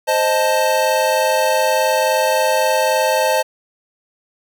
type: chord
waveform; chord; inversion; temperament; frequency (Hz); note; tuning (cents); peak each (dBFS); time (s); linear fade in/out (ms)
square; A diminished; first; equal; 523.3 / 622.3 / 880; C5 / Eb5 / A5; 0 / 0 / 0; -19; 0.07-3.43; 20
effects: none